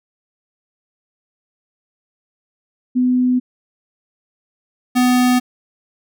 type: tone pair in turn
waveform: sine / square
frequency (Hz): 251.1 / 249.5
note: B3 / B3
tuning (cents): +29 / +18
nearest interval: unison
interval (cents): 11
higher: first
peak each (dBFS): -12 / -12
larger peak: neither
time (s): 2.95-3.4 / 4.95-5.4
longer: neither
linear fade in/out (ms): 20
effects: none